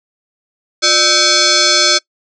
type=tone with frequency modulation; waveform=sine; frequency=353.7 Hz; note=F4; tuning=22 cents sharp; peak=-8 dBFS; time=0.82-1.99 s; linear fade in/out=20 ms; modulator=952 Hz; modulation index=6.1; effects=noise-tail reverb RT60 0.1 s tail -23 dB re dry